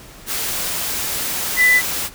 sine tone in noise, 1995 Hz, B6, 17 cents sharp, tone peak -10 dBFS, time 1.56-1.82 s, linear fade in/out 50 ms, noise white, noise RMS -23 dBFS, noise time 0.26-2.1 s, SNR +10 dB, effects pink hiss -41 dBFS RMS until 2.14 s

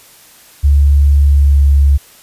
sine tone with pitch glide, 71.2 to 70.26 Hz, C#2 to C#2, +47 to +24 cents, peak -5 dBFS, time 0.63-1.98 s, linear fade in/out 20 ms, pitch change -23 cents, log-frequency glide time 1.22-1.64 s, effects white hiss -42 dBFS RMS until 2.22 s + resampled to 32000 Hz

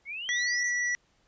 sine exponential sweep, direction up, 2122 to 6645 Hz, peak -34 dBFS, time 0.05-0.71 s, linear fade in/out 50 ms
square tone, 1949 Hz, B6, 23 cents flat, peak -27 dBFS, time 0.29-0.95 s, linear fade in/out 0 ms
effects pink hiss -68 dBFS RMS until 1.27 s + resampled to 16000 Hz

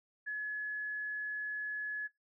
sine tone, 1700 Hz, G#6, 40 cents sharp, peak -35 dBFS, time 0.26-2.08 s, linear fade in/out 20 ms, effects noise-tail reverb RT60 0.2 s tail -23 dB re dry

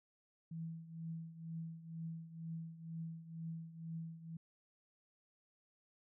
sine tone with tremolo, 163.8 Hz, E3, 11 cents flat, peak -40 dBFS, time 0.51-4.37 s, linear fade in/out 5 ms, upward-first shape triangle, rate 2.1 Hz, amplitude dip 80%, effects none

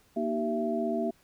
sine tone cluster, 235 / 309.9 / 386.3 / 669 Hz, A#3 / D#4 / G4 / E5, +14 / -7 / -25 / +25 cents, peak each -31 / -36 / -33 / -31 dBFS, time 0.16-1.11 s, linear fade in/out 10 ms, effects pink hiss -64 dBFS RMS until 1.23 s

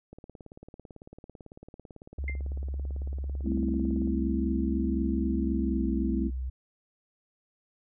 click train, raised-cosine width 2 ms, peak -32 dBFS, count 72, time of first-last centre 0.13-4.074 s, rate 18 Hz
sine tone with pitch glide, 68.4 to 63.82 Hz, C#2 to C2, -23 to -43 cents, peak -30 dBFS, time 2.18-6.5 s, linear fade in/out 10 ms, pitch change -120 cents, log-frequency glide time 5.52-5.83 s
sine tone with exponential decay, 2093 Hz, C7, in tune, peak -30 dBFS, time 2.28-2.41 s, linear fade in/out 2 ms, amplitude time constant 28 ms
sine chord, A minor seventh, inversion third, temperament equal, 196 / 220 / 261.6 / 329.6 Hz, G3 / A3 / C4 / E4, 0 / 0 / 0 / 0 cents, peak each -32 dBFS, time 3.43-6.31 s, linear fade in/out 50 ms
effects none

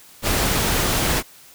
pink noise, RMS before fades -20 dBFS, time 0.22-1.23 s, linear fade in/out 50 ms, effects white hiss -47 dBFS RMS until 1.54 s

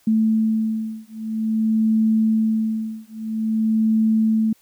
sine beating tone pair, 220 / 220.5 Hz, A3 / A3, 0 / +4 cents, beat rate 0.5 Hz, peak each -20 dBFS, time 0.07-4.53 s, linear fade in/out 5 ms, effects white hiss -58 dBFS RMS until 4.61 s

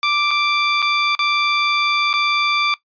15% pulse tone with dropouts, 1174.7 Hz, D6, in tune, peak -9 dBFS, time 0.03-2.74 s, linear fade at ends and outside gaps 1 ms, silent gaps 0.308-0.312 / 0.82-0.825 / 1.151-1.191 / 2.13-2.138 s, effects noise-tail reverb RT60 0.1 s tail -18 dB re dry + resampled to 11025 Hz

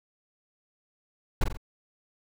brown noise with echo, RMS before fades -19 dBFS, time 1.41-1.44 s, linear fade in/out 5 ms, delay 44 ms, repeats 3, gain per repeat -6 dB, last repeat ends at 1.572 s, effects none

